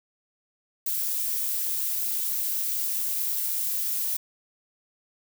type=noise with amplitude modulation; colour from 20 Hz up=violet; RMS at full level=-25 dBFS; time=0.86-4.17 s; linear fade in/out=5 ms; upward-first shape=sine; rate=240 Hz; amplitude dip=60%; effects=none